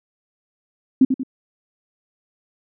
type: tone with echo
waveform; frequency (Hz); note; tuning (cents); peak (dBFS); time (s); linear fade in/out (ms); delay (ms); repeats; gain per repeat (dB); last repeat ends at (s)
sine; 261.7; C4; 0; -8; 1.01-1.05; 5; 92; 2; -7; 1.234
effects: none